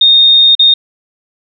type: tone with dropouts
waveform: sine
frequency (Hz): 3685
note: A#7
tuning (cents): -21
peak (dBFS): -3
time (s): 0.01-0.74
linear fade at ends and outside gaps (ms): 5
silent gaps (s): 0.552-0.593
effects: none